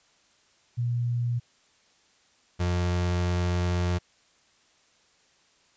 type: tone pair in turn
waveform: sine / 35% pulse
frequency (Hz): 120 / 88.46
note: B2 / F2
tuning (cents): -49 / +23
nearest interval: perfect fourth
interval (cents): 528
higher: first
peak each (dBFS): -24 / -22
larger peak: second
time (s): 0.77-1.4 / 2.59-3.99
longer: second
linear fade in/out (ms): 20
effects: white hiss -63 dBFS RMS until 5.76 s + resampled to 16000 Hz